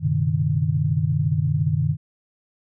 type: tone cluster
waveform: sine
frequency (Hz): 95.7 / 121.5 / 135.8 / 153.1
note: G2 / B2 / C#3 / D#3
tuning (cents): -41 / -28 / -35 / -28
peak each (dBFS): -25 / -26 / -25 / -21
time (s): 0-1.97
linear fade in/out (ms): 50
effects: none